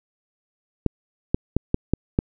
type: clicks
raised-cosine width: 3 ms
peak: -5 dBFS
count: 6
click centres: 0.863 / 1.345 / 1.566 / 1.744 / 1.936 / 2.189 s
effects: none